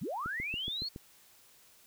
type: linear sweep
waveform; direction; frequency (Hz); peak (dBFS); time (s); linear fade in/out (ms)
sine; up; 108.7 to 4448; -34; 0.01-0.89; 10
type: click train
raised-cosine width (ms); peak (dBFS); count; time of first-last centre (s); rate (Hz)
3; -29; 6; 0.26-0.961; 7.13
effects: white hiss -61 dBFS RMS until 1.86 s